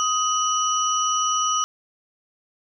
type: tone cluster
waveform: sine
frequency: 1255 / 2969 / 5840 Hz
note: D#6 / F#7 / F#8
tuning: +15 / +5 / -24 cents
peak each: -21 / -28 / -25 dBFS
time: 0-1.64 s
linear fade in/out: 0 ms
effects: none